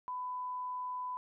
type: tone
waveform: sine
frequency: 1000 Hz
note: B5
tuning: 21 cents sharp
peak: -36 dBFS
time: 0.08-1.17 s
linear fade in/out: 0 ms
effects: none